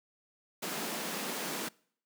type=high-pass noise; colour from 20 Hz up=pink; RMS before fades=-37 dBFS; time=0.62-1.69 s; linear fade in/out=10 ms; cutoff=170 Hz; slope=48 dB/octave; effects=noise-tail reverb RT60 0.6 s tail -25 dB re dry